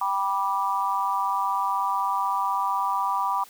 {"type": "chord", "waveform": "sine", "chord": "G major", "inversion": "none", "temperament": "just", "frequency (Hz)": [784, 980, 1176], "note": ["G5", "B5", "D6"], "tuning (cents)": [0, -14, 2], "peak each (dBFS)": [-29, -25, -27], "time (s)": [0.01, 3.44], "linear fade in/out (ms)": 5, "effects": ["white hiss -50 dBFS RMS until 3.49 s"]}